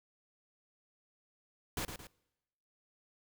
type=noise with echo; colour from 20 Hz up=pink; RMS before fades=-37 dBFS; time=1.77-1.85 s; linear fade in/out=2 ms; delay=110 ms; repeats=2; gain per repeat=-7 dB; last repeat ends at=2.07 s; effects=noise-tail reverb RT60 1.0 s tail -25 dB re dry